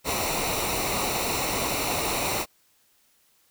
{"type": "noise with comb filter", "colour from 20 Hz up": "pink", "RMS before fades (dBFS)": -27, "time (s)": [0.04, 2.46], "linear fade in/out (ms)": 50, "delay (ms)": 0.61, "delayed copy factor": -0.65, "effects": ["white hiss -64 dBFS RMS until 3.5 s"]}